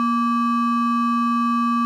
triangle ring-modulated tone, 698.5 Hz, F5, in tune, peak -12 dBFS, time 0-1.85 s, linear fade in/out 0 ms, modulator 461 Hz, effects none

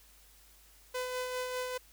sawtooth tone with tremolo, 504 Hz, B4, 35 cents sharp, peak -29 dBFS, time 0.94-1.78 s, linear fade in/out 10 ms, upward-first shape sine, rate 5 Hz, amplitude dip 35%, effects added 50 Hz sine -62 dBFS peak until 1.92 s + white hiss -61 dBFS RMS until 1.92 s

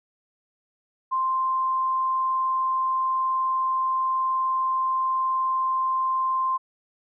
sine tone, 1046.5 Hz, C6, in tune, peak -21 dBFS, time 1.11-6.58 s, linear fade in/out 20 ms, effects none

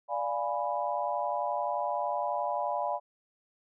sine chord, D diminished seventh, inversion none, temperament equal, 587.3 / 698.5 / 830.6 / 987.8 Hz, D5 / F5 / Ab5 / Cb6, 0 / 0 / 0 / 0 cents, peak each -34 dBFS, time 0.08-3 s, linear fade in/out 50 ms, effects none

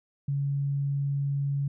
sine tone, 140.4 Hz, C#3, 22 cents sharp, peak -25 dBFS, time 0.28-1.68 s, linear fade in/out 5 ms, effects none

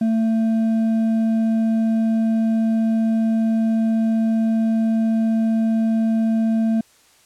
sine tone with hard clipping, 223.7 Hz, A3, 29 cents sharp, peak -17 dBFS, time 0.01-6.81 s, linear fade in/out 5 ms, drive 4 dB, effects white hiss -54 dBFS RMS until 7.25 s + low-pass 10000 Hz 12 dB/octave

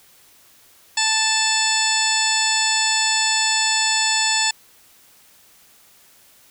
harmonic tone, 880 Hz, A5, in tune, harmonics 1 / 2 / 3 / 4 / 5 / 6 / 8 / 9, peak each -25 / -25 / -25 / -25 / -25 / -25 / -25 / -25 dBFS, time 0.97-4.51 s, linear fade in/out 5 ms, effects white hiss -52 dBFS RMS until 6.5 s

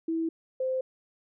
sine tone pair in turn, 326.7 / 519.3 Hz, E4 / C5, -15 / -13 cents, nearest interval minor sixth, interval 802 cents, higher second, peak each -26 dBFS, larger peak neither, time 0.08-0.29 / 0.6-0.81 s, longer neither, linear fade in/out 5 ms, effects none

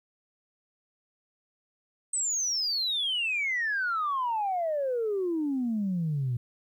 sine exponential sweep, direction down, 8280 to 117.5 Hz, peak -25 dBFS, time 2.13-6.37 s, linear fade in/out 5 ms, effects tanh soft clip ceiling -22 dBFS + 11-bit

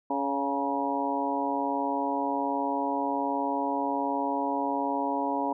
harmonic tone with a mistuned harmonic, 140 Hz, C#3, 18 cents sharp, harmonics 2 / 3 / 4 / 5 / 6 / 7, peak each -31 / -37 / -35 / -34 / -33 / -31 dBFS, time 0.1-5.53 s, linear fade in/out 5 ms, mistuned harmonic 7, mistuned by -38 cents, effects none

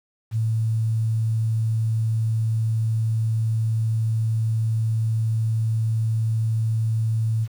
sine tone with quantisation, 111.6 Hz, A2, 25 cents sharp, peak -19 dBFS, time 0.31-7.48 s, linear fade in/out 50 ms, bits 8, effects none

